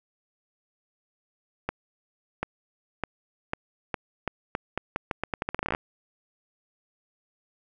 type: accelerating click train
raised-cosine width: 0.5 ms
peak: -12 dBFS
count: 23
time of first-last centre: 1.69-5.749 s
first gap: 740 ms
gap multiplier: 0.82
effects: none